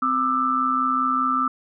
sine tone cluster, 258.7 / 1194 / 1319 Hz, C4 / D6 / E6, -19 / +28 / +1 cents, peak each -27 / -22 / -22 dBFS, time 0.02-1.48 s, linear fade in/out 5 ms, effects none

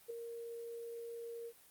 sine tone with ADSR envelope, 466.2 Hz, A#4, in tune, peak -37 dBFS, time 0.08-1.53 s, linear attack 23 ms, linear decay 4 ms, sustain -6 dB, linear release 60 ms, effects white hiss -63 dBFS RMS until 1.7 s + Opus 32 kbps

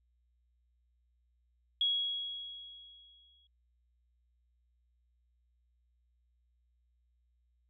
sine tone with exponential decay, 3322 Hz, G#7, in tune, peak -26 dBFS, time 1.81-3.47 s, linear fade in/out 2 ms, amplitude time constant 360 ms, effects added 60 Hz sine -70 dBFS peak until 7.69 s

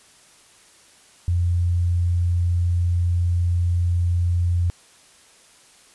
sine tone, 87.31 Hz, F2, in tune, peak -17 dBFS, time 1.28-4.7 s, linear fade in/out 0 ms, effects white hiss -52 dBFS RMS until 5.94 s + resampled to 24000 Hz

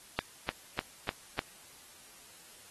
click train, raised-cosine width 0.3 ms, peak -14 dBFS, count 5, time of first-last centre 0.19-1.391 s, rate 3.33 Hz, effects white hiss -55 dBFS RMS until 2.7 s + AAC 32 kbps

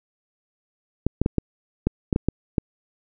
clicks, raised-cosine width 3 ms, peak -6 dBFS, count 9, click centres 1.066 / 1.216 / 1.261 / 1.383 / 1.87 / 2.128 / 2.161 / 2.286 / 2.582 s, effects none

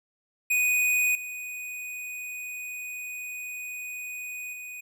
square tone with level steps, 2484 Hz, D#7, 3 cents flat, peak -22 / -35 / -38 dBFS, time 0.5-4.81 s, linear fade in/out 10 ms, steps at 1.15 / 4.53 s, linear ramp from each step 2 ms, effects none

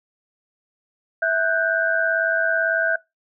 sine tone cluster, 655 / 1481 / 1579 Hz, E5 / F#6 / G6, -11 / +1 / +12 cents, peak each -22 dBFS, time 1.22-2.96 s, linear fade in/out 5 ms, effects noise-tail reverb RT60 0.2 s tail -21 dB re dry

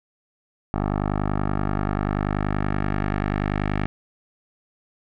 10% pulse tone with low-pass filter sweep, 50.4 Hz, G1, 49 cents sharp, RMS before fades -24 dBFS, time 0.74-3.86 s, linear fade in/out 0 ms, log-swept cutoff 1100 to 2100 Hz, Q 1.6, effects none

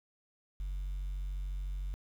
sine tone, 46.85 Hz, F#1, 22 cents sharp, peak -32 dBFS, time 0.6-1.94 s, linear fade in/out 0 ms, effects tanh soft clip ceiling -33 dBFS + 10-bit

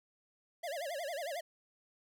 square tone with vibrato, 620 Hz, D#5, 6 cents flat, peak -38 dBFS, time 0.63-1.41 s, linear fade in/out 10 ms, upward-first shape sine, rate 11 Hz, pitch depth 230 cents each way, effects none

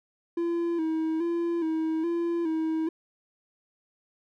triangle tone with vibrato, 329.6 Hz, E4, in tune, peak -23 dBFS, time 0.37-2.89 s, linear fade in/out 5 ms, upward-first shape square, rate 1.2 Hz, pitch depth 55 cents each way, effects none

